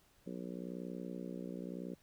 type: harmonic tone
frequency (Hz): 60.9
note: B1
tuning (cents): -24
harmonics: 3 / 4 / 5 / 6 / 7 / 8 / 9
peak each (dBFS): -45 / -47 / -49 / -51 / -52 / -53 / -54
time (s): 0.26-1.95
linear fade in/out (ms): 10
effects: pink hiss -69 dBFS RMS until 2.02 s